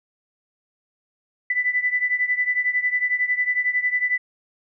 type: beating tone pair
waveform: sine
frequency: 1986 / 1997 Hz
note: B6 / B6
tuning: +9 / +19 cents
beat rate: 11 Hz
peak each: -21 / -24 dBFS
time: 1.5-4.18 s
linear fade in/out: 5 ms
effects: none